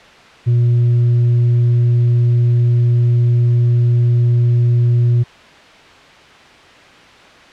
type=tone with tanh clipping; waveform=triangle; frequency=120 Hz; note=B2; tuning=49 cents flat; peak=-10 dBFS; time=0.46-5.24 s; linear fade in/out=20 ms; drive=7 dB; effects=white hiss -41 dBFS RMS until 7.52 s + low-pass 3000 Hz 12 dB/octave